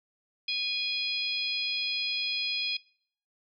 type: harmonic tone with a mistuned harmonic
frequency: 830.6 Hz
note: G#5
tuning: in tune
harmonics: 3 / 4 / 5 / 6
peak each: -32 / -33 / -34 / -35 dBFS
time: 0.48-2.77 s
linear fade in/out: 5 ms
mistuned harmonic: 3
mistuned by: -16 cents
effects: noise-tail reverb RT60 0.6 s tail -23 dB re dry